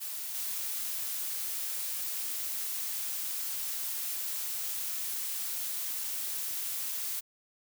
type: noise with level steps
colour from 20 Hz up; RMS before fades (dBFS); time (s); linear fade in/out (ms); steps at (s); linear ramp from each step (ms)
blue; -38 / -35; 0-7.21; 20; 0.34; 10
effects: none